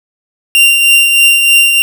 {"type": "tone with tremolo", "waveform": "45% pulse", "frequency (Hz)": 2776, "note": "F7", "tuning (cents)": -11, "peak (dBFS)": -3, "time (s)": [0.55, 1.82], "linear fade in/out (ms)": 0, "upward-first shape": "triangle", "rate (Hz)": 3.2, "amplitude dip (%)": 45, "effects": []}